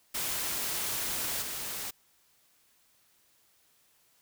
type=noise with level steps; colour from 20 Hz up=white; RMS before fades=-33 / -37 dBFS; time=0.14-1.91 s; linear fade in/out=10 ms; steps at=1.42 s; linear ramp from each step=2 ms; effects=white hiss -67 dBFS RMS until 4.21 s